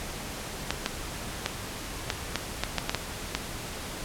clicks, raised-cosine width 0.2 ms, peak -8 dBFS, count 10, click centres 0.706 / 0.861 / 1.461 / 2.102 / 2.357 / 2.636 / 2.783 / 2.895 / 2.947 / 3.35 s, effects pink hiss -37 dBFS RMS until 4.04 s + low-pass 12000 Hz 12 dB/octave

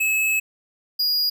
square tone pair in turn, 2588 / 4873 Hz, E7 / D#8, -32 / -37 cents, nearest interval major seventh, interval 1095 cents, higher second, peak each -19 dBFS, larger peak neither, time 0-0.4 / 0.99-1.3 s, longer first, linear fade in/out 10 ms, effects none

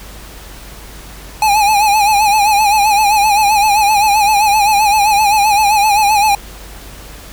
square tone with vibrato, 835 Hz, G#5, 9 cents sharp, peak -9 dBFS, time 1.42-6.35 s, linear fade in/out 2 ms, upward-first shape sine, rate 7.7 Hz, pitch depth 76 cents each way, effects added 50 Hz sine -34 dBFS peak until 7.32 s + pink hiss -35 dBFS RMS until 7.32 s

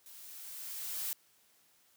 blue noise with level ramp, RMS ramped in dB -53 to -36 dBFS, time 0.06-1.13 s, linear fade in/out 0 ms, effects white hiss -68 dBFS RMS until 1.96 s + high-pass 80 Hz 12 dB/octave

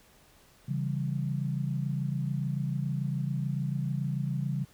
sine chord, C# diminished, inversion none, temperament equal with one note detuned, 137.87 / 164.81 / 196 Hz, C#3 / E3 / G3, -9 / 0 / 0 cents, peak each -30 / -34 / -36 dBFS, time 0.68-4.65 s, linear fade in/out 10 ms, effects pink hiss -60 dBFS RMS until 4.73 s

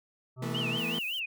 harmonic tone, 128 Hz, C3, 38 cents flat, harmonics 1 / 3 / 5 / 7 / 9 / 10, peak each -36 / -48 / -49 / -55 / -53 / -55 dBFS, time 0.36-0.81 s, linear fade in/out 50 ms
30% pulse chord, E suspended fourth, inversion none, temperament equal with one note detuned, 164.81 / 220 / 241.2 Hz, E3 / A3 / B3, 0 / 0 / -41 cents, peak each -35 dBFS, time 0.42-0.99 s, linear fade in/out 5 ms
sine tone with vibrato, 2794 Hz, F7, in tune, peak -31 dBFS, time 0.54-1.26 s, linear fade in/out 10 ms, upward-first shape triangle, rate 5.3 Hz, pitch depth 230 cents each way
violet noise, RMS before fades -47 dBFS, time 0.77-1.2 s, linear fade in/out 10 ms
effects none

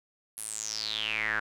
square tone with band-pass filter sweep, 54.3 Hz, A1, 22 cents flat, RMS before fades -33 dBFS, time 0.37-1.4 s, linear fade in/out 10 ms, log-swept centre 11000 to 1500 Hz, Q 8.6, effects none

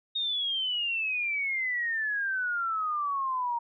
sine exponential sweep, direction down, 3729 to 932.3 Hz, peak -27 dBFS, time 0.15-3.59 s, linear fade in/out 10 ms, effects none

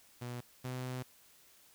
sawtooth tone pair in turn, 122.1 / 127.29 Hz, B2 / C3, -19 / -47 cents, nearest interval minor second, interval 72 cents, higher second, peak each -36 / -34 dBFS, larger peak second, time 0.21-0.41 / 0.64-1.03 s, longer second, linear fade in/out 10 ms, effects white hiss -63 dBFS RMS until 1.74 s

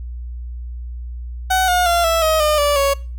30% pulse tone with pitch steps, 750 / 718.6 / 688.5 / 659.7 / 632.1 / 605.7 / 580.3 / 556.1 Hz, F#5 / F5 / F5 / E5 / D#5 / D#5 / D5 / C#5, +23 / +49 / -25 / +1 / +27 / -47 / -21 / +5 cents, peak -11 dBFS, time 1.5-2.94 s, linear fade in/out 10 ms, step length 180 ms, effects noise-tail reverb RT60 0.4 s tail -23 dB re dry + added 60 Hz sine -26 dBFS peak until 3.18 s

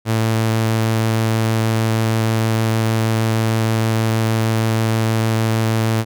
sawtooth tone, 111.7 Hz, A2, 27 cents sharp, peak -11 dBFS, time 0.05-6.05 s, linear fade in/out 50 ms, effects none

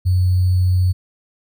sine tone with sample-and-hold, 91.4 Hz, F#2, 21 cents flat, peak -12 dBFS, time 0.05-0.93 s, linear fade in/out 20 ms, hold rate 4410 Hz, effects none

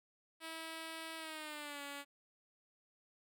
5% pulse tone with pitch glide, 324.1 to 283.8 Hz, E4 to C#4, -29 to +41 cents, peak -33 dBFS, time 0.4-2.05 s, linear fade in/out 50 ms, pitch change -230 cents, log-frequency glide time 1.17-1.82 s, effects none

